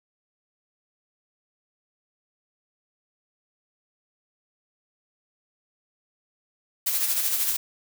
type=noise with tremolo; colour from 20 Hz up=blue; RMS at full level=-23 dBFS; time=6.86-7.57 s; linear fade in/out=10 ms; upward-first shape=sine; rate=13 Hz; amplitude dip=45%; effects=none